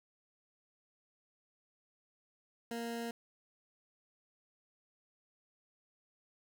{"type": "tone", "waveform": "20% pulse", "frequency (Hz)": 233.1, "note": "A#3", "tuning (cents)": 0, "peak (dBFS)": -33, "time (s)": [2.71, 3.11], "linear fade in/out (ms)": 2, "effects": []}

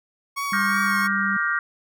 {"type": "tone with vibrato", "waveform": "30% pulse", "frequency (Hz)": 1108.7, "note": "C#6", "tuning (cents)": 0, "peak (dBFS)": -22, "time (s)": [0.36, 1.08], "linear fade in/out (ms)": 20, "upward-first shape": "triangle", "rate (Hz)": 2.8, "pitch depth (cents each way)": 38}
{"type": "tone with pitch glide", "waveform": "sine", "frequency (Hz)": [198.3, 196.82], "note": ["G3", "G3"], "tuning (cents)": [20, 7], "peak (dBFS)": -27, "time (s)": [0.52, 1.37], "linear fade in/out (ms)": 5, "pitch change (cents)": -13, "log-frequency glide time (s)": [1.05, 1.15]}
{"type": "chord", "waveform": "sine", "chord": "G minor seventh", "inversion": "second", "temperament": "just", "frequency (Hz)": [1176, 1411.2, 1568, 1881.6], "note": ["D6", "F6", "G6", "Bb6"], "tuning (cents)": [2, 18, 0, 16], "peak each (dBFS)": [-28, -24, -26, -27], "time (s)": [0.53, 1.59], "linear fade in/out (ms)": 2}
{"effects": []}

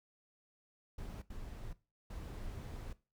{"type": "noise bursts at uneven times", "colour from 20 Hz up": "brown", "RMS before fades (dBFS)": -45, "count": 3, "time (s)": [[0.98, 1.22], [1.3, 1.73], [2.1, 2.93]], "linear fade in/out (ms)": 5, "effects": ["noise-tail reverb RT60 0.3 s tail -18 dB re dry"]}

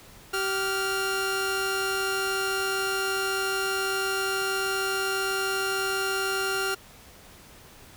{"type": "tone pair together", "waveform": "sawtooth", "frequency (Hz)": [386.3, 1399], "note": ["G4", "F6"], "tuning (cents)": [-25, 3], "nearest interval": "octave + minor seventh", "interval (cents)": 2228, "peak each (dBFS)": [-25, -24], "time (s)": [0.33, 6.75], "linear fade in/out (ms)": 10, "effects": ["pink hiss -50 dBFS RMS until 7.96 s"]}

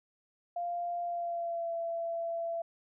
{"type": "tone with pitch glide", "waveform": "sine", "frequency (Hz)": [696, 671.9], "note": ["F5", "E5"], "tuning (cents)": [-6, 33], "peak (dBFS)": -32, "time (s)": [0.56, 2.62], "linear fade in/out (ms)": 5, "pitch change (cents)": -61, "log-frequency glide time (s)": [1.03, 1.73], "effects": []}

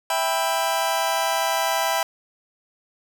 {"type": "chord", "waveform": "sawtooth", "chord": "E minor", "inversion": "none", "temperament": "just", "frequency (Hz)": [659.3, 791.1, 988.9], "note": ["E5", "G5", "B5"], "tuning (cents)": [0, 16, 2], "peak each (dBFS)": -21, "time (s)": [0.1, 2.03], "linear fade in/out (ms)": 2, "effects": []}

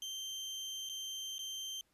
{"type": "tone with dropouts", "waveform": "30% pulse", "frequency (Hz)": 3136, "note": "G7", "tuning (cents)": 0, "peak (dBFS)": -37, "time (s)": [0.02, 1.81], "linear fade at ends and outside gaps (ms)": 1, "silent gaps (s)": [[0.89, 0.896], [1.382, 1.391]], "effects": ["pink hiss -75 dBFS RMS until 1.93 s", "resampled to 32000 Hz"]}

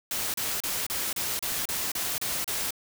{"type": "noise bursts", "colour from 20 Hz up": "white", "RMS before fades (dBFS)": -30, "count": 10, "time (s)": [0.11, 2.707], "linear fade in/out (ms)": 2, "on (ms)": 230, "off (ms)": 33, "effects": []}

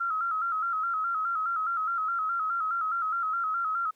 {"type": "tone with vibrato", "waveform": "sine", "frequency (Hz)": 1324, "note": "E6", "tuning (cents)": 7, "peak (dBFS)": -26, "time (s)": [0, 3.91], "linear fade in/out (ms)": 10, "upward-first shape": "square", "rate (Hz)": 4.8, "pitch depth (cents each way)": 66, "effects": ["pink hiss -68 dBFS RMS until 3.95 s", "high-pass 200 Hz 12 dB/octave"]}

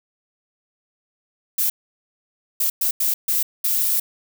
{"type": "noise bursts at uneven times", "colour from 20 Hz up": "violet", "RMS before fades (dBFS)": -20, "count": 6, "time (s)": [[1.58, 1.7], [2.6, 2.7], [2.81, 2.91], [3, 3.14], [3.28, 3.43], [3.64, 4]], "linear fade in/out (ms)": 5, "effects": []}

